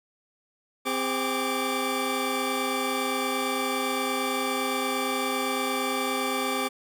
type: tone cluster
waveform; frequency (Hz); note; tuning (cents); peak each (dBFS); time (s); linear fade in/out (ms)
20% pulse; 260 / 404.7 / 1166; C4 / G#4 / D6; -11 / -45 / -13; -25 / -26 / -25; 0.85-6.69; 20
effects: none